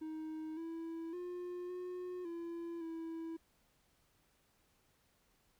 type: tone with pitch steps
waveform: triangle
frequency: 314.2 / 329.3 / 356.1 / 361.2 / 338.2 / 327.8 Hz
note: D#4 / E4 / F4 / F#4 / E4 / E4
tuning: +17 / -2 / +34 / -42 / +44 / -10 cents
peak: -39 dBFS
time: 0.01-3.37 s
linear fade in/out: 10 ms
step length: 560 ms
effects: pink hiss -74 dBFS RMS until 5.59 s